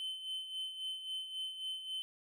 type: tone with tremolo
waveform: triangle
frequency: 3063 Hz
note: G7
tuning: 41 cents flat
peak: -35 dBFS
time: 0-2.02 s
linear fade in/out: 0 ms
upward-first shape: sine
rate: 3.7 Hz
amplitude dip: 60%
effects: none